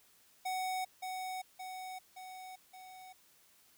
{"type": "tone with echo", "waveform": "square", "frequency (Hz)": 746, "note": "F#5", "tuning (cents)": 14, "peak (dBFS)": -35, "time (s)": [0.45, 0.85], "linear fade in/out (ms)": 10, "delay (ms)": 570, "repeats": 4, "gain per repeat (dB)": -4, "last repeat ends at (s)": 3.13, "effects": ["white hiss -66 dBFS RMS until 3.77 s"]}